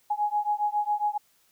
sine beating tone pair, 830.6 / 837.9 Hz, G#5 / G#5, 0 / +15 cents, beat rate 7.3 Hz, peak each -27 dBFS, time 0.1-1.18 s, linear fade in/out 10 ms, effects white hiss -65 dBFS RMS until 1.51 s

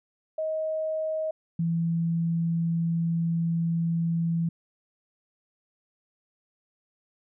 sine tone pair in turn, 630 / 166.87 Hz, D#5 / E3, +21 / +21 cents, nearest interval octave + major seventh, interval 2300 cents, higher first, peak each -26 / -23 dBFS, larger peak second, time 0.38-1.31 / 1.59-4.49 s, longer second, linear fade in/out 5 ms, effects none

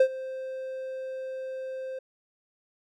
triangle tone with ADSR envelope, 523.3 Hz, C5, in tune, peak -12 dBFS, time 0-1.99 s, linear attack 5 ms, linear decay 72 ms, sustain -19 dB, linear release 6 ms, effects none

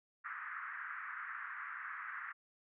pink band-pass noise, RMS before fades -45 dBFS, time 0.24-2.33 s, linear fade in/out 20 ms, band 1200 to 1900 Hz, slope 48 dB/octave, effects none

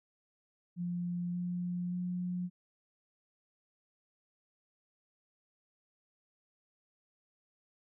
sine tone with pitch steps, 175.4 / 177.23 / 179.09 Hz, F3 / F3 / F3, +8 / +26 / +44 cents, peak -33 dBFS, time 0.76-2.5 s, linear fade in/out 50 ms, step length 580 ms, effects none

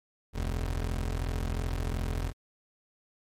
25% pulse tone pair together, 42.81 / 72 Hz, F1 / D2, -34 / -34 cents, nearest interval major sixth, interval 900 cents, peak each -26 / -34 dBFS, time 0.33-2.33 s, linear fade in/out 50 ms, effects MP3 64 kbps

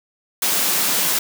white high-pass noise, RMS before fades -19 dBFS, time 0.42-1.19 s, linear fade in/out 5 ms, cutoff 150 Hz, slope 24 dB/octave, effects none

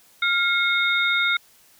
sine tone cluster, 1400 / 2166 / 3684 Hz, F6 / C#7 / A#7, +4 / -41 / -21 cents, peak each -22 / -22 / -24 dBFS, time 0.22-1.37 s, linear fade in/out 5 ms, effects white hiss -55 dBFS RMS until 1.79 s

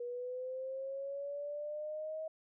sine linear sweep, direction up, 480 to 637 Hz, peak -38 dBFS, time 0-2.28 s, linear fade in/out 5 ms, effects none

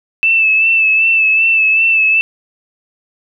sine tone with vibrato, 2636 Hz, E7, 1 cent flat, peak -8 dBFS, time 0.23-2.21 s, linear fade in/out 0 ms, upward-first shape sine, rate 2.6 Hz, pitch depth 33 cents each way, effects none

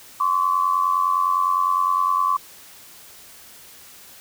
sine tone pair together, 1046.5 / 1136.3 Hz, C6 / C#6, 0 / +43 cents, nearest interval minor second, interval 143 cents, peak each -21 / -19 dBFS, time 0.2-2.37 s, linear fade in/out 5 ms, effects white hiss -45 dBFS RMS until 4.2 s

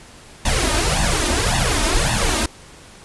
pink noise with flanger, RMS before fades -18 dBFS, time 0.45-2.46 s, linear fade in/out 5 ms, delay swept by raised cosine 1.1 to 3.3 ms, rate 1.8 Hz, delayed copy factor +0.9, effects pink hiss -43 dBFS RMS until 3.04 s + resampled to 24000 Hz

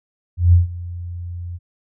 sine tone with ADSR envelope, 87.31 Hz, F2, in tune, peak -6 dBFS, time 0.37-1.59 s, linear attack 160 ms, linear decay 140 ms, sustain -20 dB, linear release 36 ms, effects none

